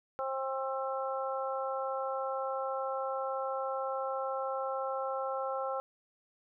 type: harmonic tone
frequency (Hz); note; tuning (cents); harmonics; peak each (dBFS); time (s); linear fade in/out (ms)
266.2; C4; +30; 2 / 3 / 4 / 5; -35 / -38 / -41 / -39; 0.19-5.8; 0
effects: none